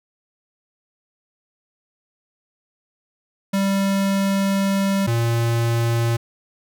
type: tone pair in turn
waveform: square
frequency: 196 / 116.54 Hz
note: G3 / A#2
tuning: 0 / 0 cents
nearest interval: major sixth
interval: 900 cents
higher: first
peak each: -18 dBFS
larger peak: neither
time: 3.53-5.07 / 5.07-6.17 s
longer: first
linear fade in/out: 10 ms
effects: none